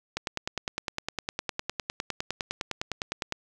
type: click train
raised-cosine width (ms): 0.2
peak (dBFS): -12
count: 32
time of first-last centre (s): 0.17-3.324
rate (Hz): 9.83
effects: 9-bit